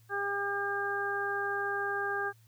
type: harmonic tone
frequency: 401.5 Hz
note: G4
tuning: 41 cents sharp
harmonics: 1 / 2 / 3 / 4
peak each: -36 / -37 / -38 / -33 dBFS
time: 0.09-2.33 s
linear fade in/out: 50 ms
effects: added 112 Hz sine -58 dBFS peak until 2.47 s + white hiss -68 dBFS RMS until 2.47 s